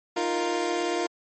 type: chord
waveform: 25% pulse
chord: Eb suspended second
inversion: none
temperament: equal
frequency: 311.1 / 349.2 / 466.2 Hz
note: Eb4 / F4 / Bb4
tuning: 0 / 0 / 0 cents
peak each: -29 / -23 / -27 dBFS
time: 0.16-1.07 s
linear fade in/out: 10 ms
effects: MP3 32 kbps